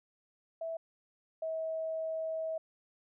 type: tone pair in turn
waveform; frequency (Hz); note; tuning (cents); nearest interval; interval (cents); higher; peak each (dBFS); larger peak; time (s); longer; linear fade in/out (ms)
sine; 656 / 642.9; E5 / E5; -9 / -43; unison; 34; first; -35 / -33; second; 0.61-0.77 / 1.42-2.58; second; 5
effects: none